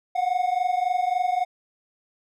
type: tone pair together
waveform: triangle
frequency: 716.4 / 740 Hz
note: F5 / F#5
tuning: +44 / 0 cents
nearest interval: minor second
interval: 56 cents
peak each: -22 dBFS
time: 0.15-1.45 s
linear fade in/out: 10 ms
effects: none